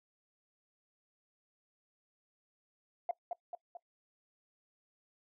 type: tone with echo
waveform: sine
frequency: 698.5 Hz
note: F5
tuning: in tune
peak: -29 dBFS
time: 3.09-3.11 s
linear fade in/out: 2 ms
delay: 220 ms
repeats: 3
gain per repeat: -5 dB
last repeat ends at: 3.77 s
effects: noise-tail reverb RT60 0.1 s tail -20 dB re dry + tanh soft clip ceiling -26 dBFS